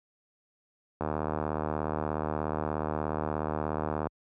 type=click train; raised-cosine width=1 ms; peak=-16 dBFS; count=236; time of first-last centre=1.01-4.07 s; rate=76.8 Hz; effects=high-pass 60 Hz 12 dB/octave